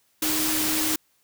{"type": "tone in noise", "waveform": "sine", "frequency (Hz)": 311.1, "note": "D#4", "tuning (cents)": 0, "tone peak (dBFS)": -28, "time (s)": [0.22, 0.96], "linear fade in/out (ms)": 5, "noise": "white", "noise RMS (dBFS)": -25, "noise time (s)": [0.22, 0.96], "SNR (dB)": -6, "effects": ["white hiss -66 dBFS RMS until 1.23 s"]}